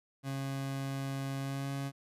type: tone with pitch glide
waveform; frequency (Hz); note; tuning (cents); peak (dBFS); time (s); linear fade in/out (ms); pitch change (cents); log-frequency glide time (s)
30% pulse; 136.3 to 138.28; C#3 to C#3; -29 to -4; -32; 0.23-1.92; 50; +25; 1.4-1.71
effects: resampled to 32000 Hz